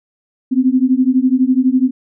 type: beating tone pair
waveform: sine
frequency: 251.8 / 263.8 Hz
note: B3 / C4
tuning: +34 / +14 cents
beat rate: 12 Hz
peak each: -13 dBFS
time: 0.51-1.91 s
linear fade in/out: 20 ms
effects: none